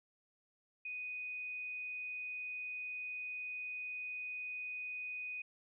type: tone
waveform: sine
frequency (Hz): 2489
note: D#7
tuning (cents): 0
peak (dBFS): -40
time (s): 0.85-5.42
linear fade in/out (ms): 5
effects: none